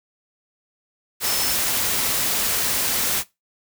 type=tone in noise; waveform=sine; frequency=5274 Hz; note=E8; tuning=in tune; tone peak=-28 dBFS; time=1.23-1.57 s; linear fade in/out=50 ms; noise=white; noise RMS=-22 dBFS; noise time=1.2-3.24 s; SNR=-9 dB; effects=noise-tail reverb RT60 0.2 s tail -19 dB re dry